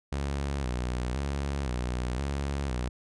sawtooth tone with vibrato, 65.6 Hz, C2, 5 cents sharp, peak -25 dBFS, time 0.12-2.89 s, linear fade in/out 5 ms, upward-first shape square, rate 0.97 Hz, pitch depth 110 cents each way, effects resampled to 22050 Hz

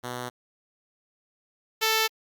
5% pulse tone pair in turn, 123.47 / 441.5 Hz, B2 / A4, 0 / +6 cents, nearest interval octave + minor seventh, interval 2206 cents, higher second, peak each -21 / -10 dBFS, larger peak second, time 0.03-0.3 / 1.81-2.08 s, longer neither, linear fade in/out 20 ms, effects Opus 48 kbps

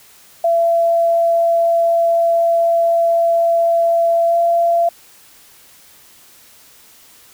sine tone with pitch glide, 674 to 681 Hz, E5 to F5, +38 to -44 cents, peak -11 dBFS, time 0.44-4.89 s, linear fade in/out 5 ms, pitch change +18 cents, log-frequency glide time 4.26-4.36 s, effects white hiss -46 dBFS RMS until 7.33 s

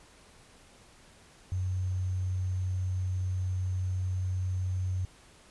sine tone with sample-and-hold, 92.5 Hz, F#2, in tune, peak -28 dBFS, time 1.52-5.05 s, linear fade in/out 0 ms, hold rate 6300 Hz, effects pink hiss -57 dBFS RMS until 5.5 s + resampled to 24000 Hz

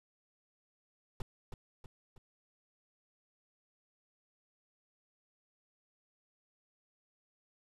brown noise with echo, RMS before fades -37 dBFS, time 1.2-1.22 s, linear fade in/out 2 ms, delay 320 ms, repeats 3, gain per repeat -6 dB, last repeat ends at 2.18 s, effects resampled to 32000 Hz

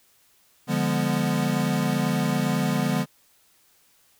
square chord, D diminished seventh, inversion none, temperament equal with one note detuned, 146.83 / 174.61 / 204.7 / 246.9 Hz, D3 / F3 / Ab3 / Cb4, 0 / 0 / -25 / 0 cents, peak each -28 dBFS, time 0.67-3.06 s, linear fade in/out 50 ms, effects white hiss -61 dBFS RMS until 4.19 s

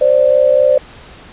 sine tone pair together, 523.3 / 587.4 Hz, C5 / D5, 0 / 0 cents, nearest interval major second, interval 200 cents, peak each -10 dBFS, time 0.01-0.78 s, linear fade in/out 5 ms, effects pink hiss -38 dBFS RMS until 1.32 s + resampled to 8000 Hz

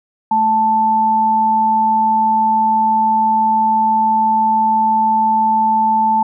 sine tone pair together, 218.5 / 880 Hz, A3 / A5, -12 / 0 cents, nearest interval 2 octaves, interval 2412 cents, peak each -22 / -11 dBFS, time 0.31-6.23 s, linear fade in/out 5 ms, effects none

